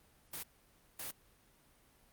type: noise bursts at uneven times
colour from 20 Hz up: white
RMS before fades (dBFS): -43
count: 2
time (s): 0.33-0.43 / 0.99-1.11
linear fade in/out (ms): 5
effects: pink hiss -67 dBFS RMS until 2.12 s + Opus 32 kbps